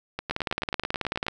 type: two click trains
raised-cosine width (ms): 0.3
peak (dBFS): -14 / -10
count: 11 / 19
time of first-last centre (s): 0.19-1.266 / 0.31-1.283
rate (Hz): 9.29 / 18.5
effects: none